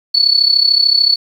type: tone with amplitude modulation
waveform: sine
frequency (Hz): 4435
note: C#8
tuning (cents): 0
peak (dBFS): -5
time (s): 0.14-1.16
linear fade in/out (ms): 10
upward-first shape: sine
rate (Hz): 33.5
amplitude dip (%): 80
effects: 7-bit